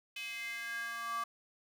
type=tone with high-pass filter sweep; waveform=square; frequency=232.2 Hz; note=A#3; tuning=7 cents flat; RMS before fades=-40 dBFS; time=0.16-1.24 s; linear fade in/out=5 ms; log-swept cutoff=2700 to 1100 Hz; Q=5.7; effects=none